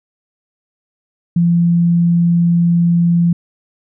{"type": "tone", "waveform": "sine", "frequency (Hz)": 171.2, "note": "F3", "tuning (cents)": -34, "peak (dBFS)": -9, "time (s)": [1.36, 3.33], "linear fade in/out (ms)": 5, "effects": []}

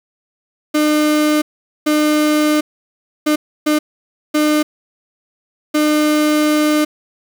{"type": "tone bursts at uneven times", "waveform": "35% pulse", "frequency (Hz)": 302.4, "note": "D#4", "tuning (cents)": -49, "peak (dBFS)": -10, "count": 6, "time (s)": [[0.74, 1.42], [1.86, 2.61], [3.26, 3.36], [3.66, 3.79], [4.34, 4.63], [5.74, 6.85]], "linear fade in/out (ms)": 10, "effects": ["8-bit"]}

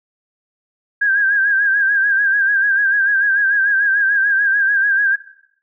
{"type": "tone with vibrato", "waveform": "sine", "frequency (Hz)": 1611, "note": "G6", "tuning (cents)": 47, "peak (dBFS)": -12, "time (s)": [1.01, 5.16], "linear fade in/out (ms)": 10, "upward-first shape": "sine", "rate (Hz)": 6.8, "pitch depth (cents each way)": 64, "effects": ["noise-tail reverb RT60 0.7 s tail -17 dB re dry"]}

